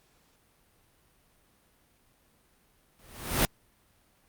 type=noise with exponential growth; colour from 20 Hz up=pink; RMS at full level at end=-21 dBFS; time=2.99-3.45 s; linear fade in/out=1 ms; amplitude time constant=100 ms; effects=pink hiss -66 dBFS RMS until 4.28 s + Opus 48 kbps